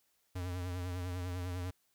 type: tone with vibrato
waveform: square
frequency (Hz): 89.8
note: F2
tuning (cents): +49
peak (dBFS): -37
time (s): 0.35-1.71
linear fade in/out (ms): 10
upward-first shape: triangle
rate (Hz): 10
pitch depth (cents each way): 60
effects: white hiss -75 dBFS RMS until 1.94 s